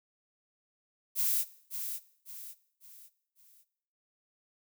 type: noise with echo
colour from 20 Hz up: violet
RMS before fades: -29 dBFS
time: 1.15-1.45 s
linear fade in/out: 50 ms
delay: 550 ms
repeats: 4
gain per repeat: -8 dB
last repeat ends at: 3.65 s
effects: noise-tail reverb RT60 0.7 s tail -18 dB re dry